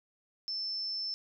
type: tone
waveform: sine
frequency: 5300 Hz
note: E8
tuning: 9 cents sharp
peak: -33 dBFS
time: 0.48-1.14 s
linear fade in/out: 0 ms
effects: none